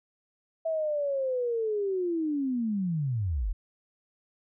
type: linear sweep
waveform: sine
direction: down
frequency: 656 to 36.63 Hz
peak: -26 dBFS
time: 0.65-3.53 s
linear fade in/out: 10 ms
effects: none